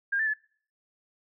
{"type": "tone with pitch steps", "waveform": "sine", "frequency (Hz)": [1611, 1767, 1723], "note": ["G6", "A6", "A6"], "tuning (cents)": [47, 7, -37], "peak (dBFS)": -24, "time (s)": [0.12, 0.339], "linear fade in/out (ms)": 10, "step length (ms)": 73, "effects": ["noise-tail reverb RT60 0.5 s tail -23 dB re dry"]}